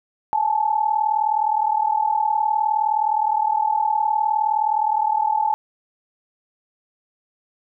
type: tone pair together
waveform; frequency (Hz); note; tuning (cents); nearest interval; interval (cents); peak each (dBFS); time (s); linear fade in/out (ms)
sine; 843 / 882.4; G#5 / A5; +26 / +5; minor second; 79; -20; 0.33-5.54; 0
effects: none